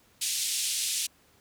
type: band-pass noise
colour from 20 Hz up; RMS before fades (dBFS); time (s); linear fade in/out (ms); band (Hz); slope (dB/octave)
white; -30; 0.21-1.07; 10; 2700 to 10000; 24
effects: pink hiss -62 dBFS RMS until 1.4 s + high-pass 60 Hz 12 dB/octave